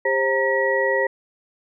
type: tone cluster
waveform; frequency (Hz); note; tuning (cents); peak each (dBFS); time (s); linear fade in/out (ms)
sine; 400.1 / 531 / 927 / 1920; G4 / C5 / A#5 / B6; +35 / +25 / -10 / -49; -24 / -21 / -27 / -22; 0.05-1.07; 5
effects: none